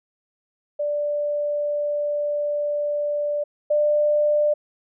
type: tone pair in turn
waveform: sine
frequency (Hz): 587.3 / 594.8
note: D5 / D5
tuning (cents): 0 / +22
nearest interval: unison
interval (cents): 22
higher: second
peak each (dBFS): -21 / -16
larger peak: second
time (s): 0.79-3.44 / 3.7-4.54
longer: first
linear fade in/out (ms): 10
effects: none